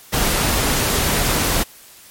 pink noise, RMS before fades -18 dBFS, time 0.12-1.64 s, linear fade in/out 20 ms, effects white hiss -44 dBFS RMS until 2.1 s + MP3 64 kbps

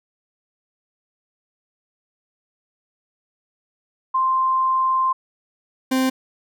sine / 40% pulse tone pair in turn, 1046.5 / 260.9 Hz, C6 / C4, 0 / -5 cents, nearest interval 2 octaves, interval 2405 cents, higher first, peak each -16 dBFS, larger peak neither, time 4.14-5.13 / 5.91-6.1 s, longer first, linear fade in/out 10 ms, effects none

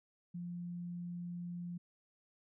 sine tone, 174.61 Hz, F3, in tune, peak -40 dBFS, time 0.34-1.78 s, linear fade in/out 10 ms, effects none

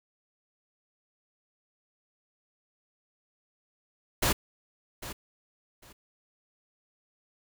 pink noise with echo, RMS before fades -25 dBFS, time 4.22-4.33 s, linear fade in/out 10 ms, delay 800 ms, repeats 2, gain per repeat -14 dB, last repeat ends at 5.93 s, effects none

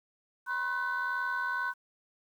sine tone cluster, 982 / 1064 / 1507 Hz, B5 / C6 / F#6, -10 / +29 / +31 cents, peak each -36 / -35 / -30 dBFS, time 0.46-1.74 s, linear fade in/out 50 ms, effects tanh soft clip ceiling -25 dBFS + 10-bit

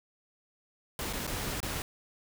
pink noise with dropouts, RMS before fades -35 dBFS, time 0.99-1.82 s, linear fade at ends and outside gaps 1 ms, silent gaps 1.128-1.133 / 1.268-1.275 / 1.603-1.629 s, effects none

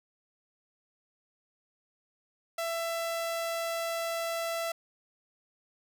sawtooth tone, 667 Hz, E5, 20 cents sharp, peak -27 dBFS, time 2.58-4.72 s, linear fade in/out 5 ms, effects none

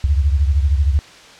sine beating tone pair, 69.3 / 82.3 Hz, C#2 / E2, 0 / -2 cents, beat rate 13 Hz, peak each -13 / -19 dBFS, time 0.04-0.99 s, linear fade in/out 0 ms, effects white hiss -41 dBFS RMS until 1.39 s + low-pass 5000 Hz 12 dB/octave

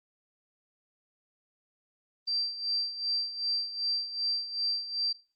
sine tone with tremolo, 4699 Hz, D8, in tune, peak -26 dBFS, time 2.27-5.13 s, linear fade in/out 10 ms, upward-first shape sine, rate 2.6 Hz, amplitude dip 75%, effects noise-tail reverb RT60 0.3 s tail -17 dB re dry + Opus 24 kbps

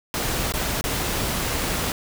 pink noise with dropouts, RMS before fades -25 dBFS, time 0.14-1.92 s, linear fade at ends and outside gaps 1 ms, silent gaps 0.522-0.538 / 0.811-0.84 s, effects none

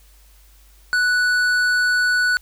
triangle tone with tanh clipping, 1480 Hz, F#6, in tune, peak -17 dBFS, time 0.93-2.37 s, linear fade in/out 0 ms, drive 15 dB, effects added 50 Hz sine -48 dBFS peak until 2.41 s + white hiss -55 dBFS RMS until 2.41 s

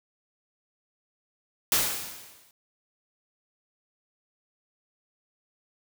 white noise with exponential decay, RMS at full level -21 dBFS, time 1.72-2.51 s, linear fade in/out 1 ms, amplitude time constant 170 ms, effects none

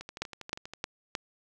two click trains, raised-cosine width 0.2 ms, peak -14 / -24 dBFS, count 4 / 10, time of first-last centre 0.22-1.152 / 0.01-0.736 s, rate 3.22 / 12.4 Hz, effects none

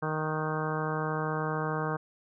harmonic tone with a mistuned harmonic, 155.5 Hz, D#3, 1 cent flat, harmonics 1 / 2 / 3 / 4 / 5 / 6 / 7 / 8 / 9 / 10, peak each -33 / -39 / -35 / -40 / -39 / -40 / -38 / -39 / -44 / -40 dBFS, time 0.02-1.97 s, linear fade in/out 10 ms, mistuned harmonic 9, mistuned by +34 cents, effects none

